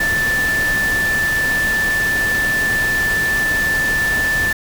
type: tone in noise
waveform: sine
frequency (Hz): 1760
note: A6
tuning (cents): 0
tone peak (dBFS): -15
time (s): 0-4.53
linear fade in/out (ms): 5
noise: pink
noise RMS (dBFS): -25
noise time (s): 0-4.53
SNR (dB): +7
effects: none